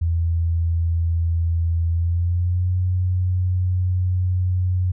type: tone with pitch glide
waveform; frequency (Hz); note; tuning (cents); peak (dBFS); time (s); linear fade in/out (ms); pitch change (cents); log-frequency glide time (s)
sine; 83.6 to 91.17; E2 to F#2; +25 to -25; -17; 0.01-4.92; 10; +150; 1.9-2.75
effects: none